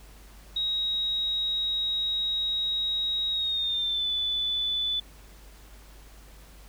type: tone with pitch glide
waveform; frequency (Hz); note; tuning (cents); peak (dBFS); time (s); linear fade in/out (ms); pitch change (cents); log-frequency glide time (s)
sine; 3800 to 3485; A#7 to A7; +33 to -17; -25; 0.56-5; 5; -150; 3.3-4.1
effects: added 50 Hz sine -48 dBFS peak until 6.68 s + pink hiss -54 dBFS RMS until 6.68 s